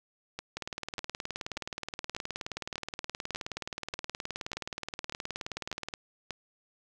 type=two click trains; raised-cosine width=0.2 ms; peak=-19 / -18 dBFS; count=11 / 103; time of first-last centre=0.39-6.307 / 0.57-5.938 s; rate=1.69 / 19 Hz; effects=none